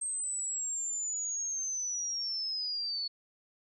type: linear sweep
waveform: sine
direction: down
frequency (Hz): 8372 to 4400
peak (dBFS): -32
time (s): 0.01-3.08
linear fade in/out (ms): 10
effects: none